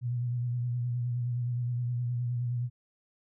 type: tone with vibrato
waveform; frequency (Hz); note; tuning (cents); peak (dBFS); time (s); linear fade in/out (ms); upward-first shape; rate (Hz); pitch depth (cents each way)
sine; 121.6; B2; -26; -28; 0.01-2.7; 50; sine; 9.6; 36
effects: none